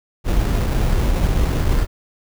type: noise with sample-and-hold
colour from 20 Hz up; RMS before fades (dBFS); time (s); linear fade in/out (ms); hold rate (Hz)
brown; -17; 0.24-1.87; 50; 3150
effects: none